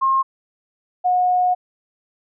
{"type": "tone pair in turn", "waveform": "sine", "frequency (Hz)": [1069, 725.9], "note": ["C6", "F#5"], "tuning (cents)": [37, -33], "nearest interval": "perfect fifth", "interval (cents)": 670, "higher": "first", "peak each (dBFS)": -14, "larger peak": "neither", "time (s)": [[0.01, 0.23], [1.04, 1.55]], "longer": "second", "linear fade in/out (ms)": 20, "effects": []}